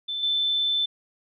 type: tone with level steps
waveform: sine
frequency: 3529 Hz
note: A7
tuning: 4 cents sharp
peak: -27 / -21 dBFS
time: 0.08-0.86 s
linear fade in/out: 10 ms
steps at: 0.23 s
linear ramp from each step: 2 ms
effects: none